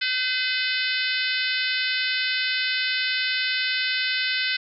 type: harmonic tone with a mistuned harmonic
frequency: 510 Hz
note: C5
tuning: 44 cents flat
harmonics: 3 / 4 / 5 / 6 / 7 / 8 / 9 / 10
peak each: -28 / -29 / -30 / -31 / -31 / -32 / -33 / -33 dBFS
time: 0.01-4.57 s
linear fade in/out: 10 ms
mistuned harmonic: 6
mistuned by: -23 cents
effects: none